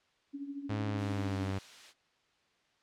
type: tone with tremolo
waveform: sine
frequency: 281.1 Hz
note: C#4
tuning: 24 cents sharp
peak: -35 dBFS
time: 0.33-1.51 s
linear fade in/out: 20 ms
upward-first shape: triangle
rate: 13 Hz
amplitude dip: 75%
type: tone with pitch glide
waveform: sawtooth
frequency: 105.6 to 96.84 Hz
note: G#2 to G2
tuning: +29 to -21 cents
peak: -29 dBFS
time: 0.69-1.59 s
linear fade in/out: 10 ms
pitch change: -150 cents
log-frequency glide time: 0.83-1.43 s
type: noise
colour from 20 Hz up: blue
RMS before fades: -44 dBFS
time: 0.96-1.94 s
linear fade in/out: 50 ms
effects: white hiss -71 dBFS RMS until 2.82 s + low-pass 4000 Hz 12 dB/octave